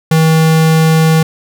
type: tone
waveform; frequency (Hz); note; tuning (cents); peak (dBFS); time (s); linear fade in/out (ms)
square; 160; D#3; +49; -7; 0.11-1.23; 5
effects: none